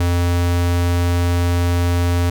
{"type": "tone", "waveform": "square", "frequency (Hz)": 87.31, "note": "F2", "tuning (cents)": 0, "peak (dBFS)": -15, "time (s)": [0, 2.3], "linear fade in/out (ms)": 5, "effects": []}